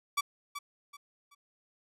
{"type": "tone with echo", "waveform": "sawtooth", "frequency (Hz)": 1148, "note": "D6", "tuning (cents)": -40, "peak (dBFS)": -23, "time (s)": [0.17, 0.21], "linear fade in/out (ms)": 10, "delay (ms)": 380, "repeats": 3, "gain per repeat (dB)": -10, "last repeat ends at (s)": 1.35, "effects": ["resampled to 32000 Hz"]}